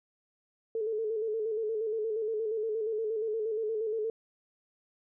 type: tone with vibrato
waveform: sine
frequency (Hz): 438.2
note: A4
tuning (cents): -7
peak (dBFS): -29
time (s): 0.75-4.1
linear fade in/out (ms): 2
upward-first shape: square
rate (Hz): 8.5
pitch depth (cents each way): 50
effects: none